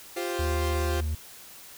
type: chord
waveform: sawtooth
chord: F suspended second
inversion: none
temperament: equal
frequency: 349.2 / 392 / 523.3 Hz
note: F4 / G4 / C5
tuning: 0 / 0 / 0 cents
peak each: -27 / -31 / -31 dBFS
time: 0.16-1.01 s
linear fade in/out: 10 ms
type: tone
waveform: triangle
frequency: 77 Hz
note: D#2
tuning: 17 cents flat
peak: -24 dBFS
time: 0.39-1.15 s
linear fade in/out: 5 ms
effects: white hiss -47 dBFS RMS until 1.77 s